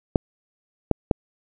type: clicks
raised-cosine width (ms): 2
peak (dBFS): -3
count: 3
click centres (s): 0.158 / 0.913 / 1.112
effects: none